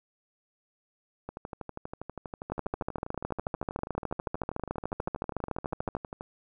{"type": "two click trains", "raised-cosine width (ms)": 1, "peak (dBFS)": [-23, -16], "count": [62, 48], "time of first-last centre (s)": [[1.29, 6.209], [2.52, 5.951]], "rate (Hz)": [12.4, 13.7], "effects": []}